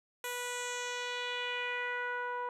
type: tone with low-pass filter sweep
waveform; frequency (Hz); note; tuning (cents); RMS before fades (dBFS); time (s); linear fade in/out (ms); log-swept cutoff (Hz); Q
10% pulse; 490.3; B4; -13; -37; 0.24-2.49; 2; 12000 to 1000; 2.2
effects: none